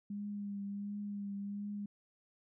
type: tone with vibrato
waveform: sine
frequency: 202.6 Hz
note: G#3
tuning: 43 cents flat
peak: -38 dBFS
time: 0.1-1.86 s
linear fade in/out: 5 ms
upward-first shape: triangle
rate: 1.4 Hz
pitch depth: 29 cents each way
effects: none